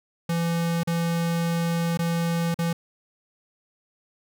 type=tone with dropouts; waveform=square; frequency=168.4 Hz; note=E3; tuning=37 cents sharp; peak=-23 dBFS; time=0.29-2.73 s; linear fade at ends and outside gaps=5 ms; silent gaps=0.834-0.873 / 1.974-1.99 / 2.544-2.588 s; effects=none